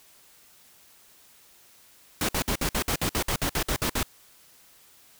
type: noise bursts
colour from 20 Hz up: pink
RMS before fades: -26 dBFS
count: 14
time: 2.21-4.03 s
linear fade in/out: 2 ms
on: 78 ms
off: 56 ms
effects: white hiss -56 dBFS RMS until 5.19 s